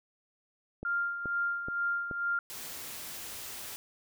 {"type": "click train", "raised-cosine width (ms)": 2, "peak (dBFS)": -26, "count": 4, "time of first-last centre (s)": [0.83, 2.112], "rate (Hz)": 2.34}
{"type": "tone with tremolo", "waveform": "sine", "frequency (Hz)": 1396.9, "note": "F6", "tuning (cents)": 0, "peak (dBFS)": -27, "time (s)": [0.85, 2.39], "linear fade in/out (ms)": 2, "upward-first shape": "sine", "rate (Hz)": 2.2, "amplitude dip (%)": 60}
{"type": "noise", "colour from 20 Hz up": "white", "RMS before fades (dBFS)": -42, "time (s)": [2.5, 3.76], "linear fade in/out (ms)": 0}
{"effects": []}